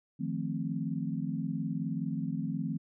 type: chord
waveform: sine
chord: F dominant seventh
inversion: third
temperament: equal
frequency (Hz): 155.56 / 174.61 / 220 / 261.6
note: Eb3 / F3 / A3 / C4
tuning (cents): 0 / 0 / 0 / 0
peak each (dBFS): -36 / -36 / -37 / -37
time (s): 0.19-2.78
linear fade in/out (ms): 20
effects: none